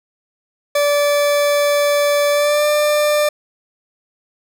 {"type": "tone with pitch glide", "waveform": "40% pulse", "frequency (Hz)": [580, 595.3], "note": ["D5", "D5"], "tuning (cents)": [-22, 23], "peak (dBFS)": -12, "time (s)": [0.75, 3.29], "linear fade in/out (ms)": 5, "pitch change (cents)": 45, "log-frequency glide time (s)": [2.31, 2.66], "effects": []}